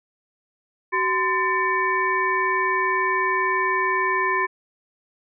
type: tone cluster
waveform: sine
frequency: 379.2 / 1027 / 1780 / 2259 Hz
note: F#4 / C6 / A6 / C#7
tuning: +43 / -33 / +20 / +32 cents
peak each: -27 / -22 / -24 / -28 dBFS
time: 0.92-4.47 s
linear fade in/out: 20 ms
effects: none